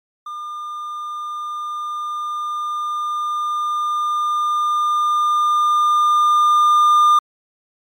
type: tone with level ramp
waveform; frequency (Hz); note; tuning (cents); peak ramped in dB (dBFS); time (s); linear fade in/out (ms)
triangle; 1205; D6; +44; -25 to -7; 0.26-7.19; 5
effects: MP3 96 kbps